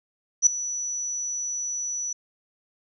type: tone with ADSR envelope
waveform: sine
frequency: 5920 Hz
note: F#8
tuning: in tune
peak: -10 dBFS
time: 0.42-2.13 s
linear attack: 46 ms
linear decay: 4 ms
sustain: -17 dB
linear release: 5 ms
effects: none